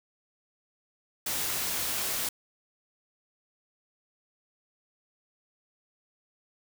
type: noise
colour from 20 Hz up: white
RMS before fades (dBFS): -31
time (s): 1.26-2.29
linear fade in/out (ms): 5
effects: none